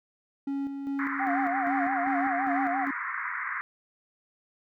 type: tone with tremolo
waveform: triangle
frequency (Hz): 277.2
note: C#4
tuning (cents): 0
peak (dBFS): -26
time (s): 0.47-2.91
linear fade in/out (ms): 5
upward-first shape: square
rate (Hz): 2.5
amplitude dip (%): 45
type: band-pass noise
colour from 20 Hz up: white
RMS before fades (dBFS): -33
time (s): 0.99-3.61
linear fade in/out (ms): 0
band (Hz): 1000 to 2100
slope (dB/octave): 96
type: tone with vibrato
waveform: sine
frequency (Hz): 745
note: F#5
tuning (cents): +12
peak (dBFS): -27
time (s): 1.19-2.86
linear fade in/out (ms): 20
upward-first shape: sine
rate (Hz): 5.8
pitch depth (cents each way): 120
effects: none